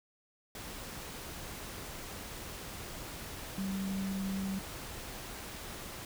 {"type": "tone in noise", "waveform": "sine", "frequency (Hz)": 193.3, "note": "G3", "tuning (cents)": -24, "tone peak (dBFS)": -33, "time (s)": [3.58, 4.59], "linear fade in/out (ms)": 2, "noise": "pink", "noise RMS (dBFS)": -44, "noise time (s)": [0.55, 6.05], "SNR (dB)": 8, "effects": []}